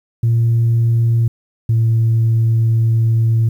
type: tone pair in turn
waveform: sine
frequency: 115.9 / 113.58 Hz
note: A#2 / A#2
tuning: -10 / -45 cents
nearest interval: unison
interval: 35 cents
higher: first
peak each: -9 dBFS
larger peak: neither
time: 0.23-1.28 / 1.69-3.49 s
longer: second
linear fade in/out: 5 ms
effects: tanh soft clip ceiling -8 dBFS + 8-bit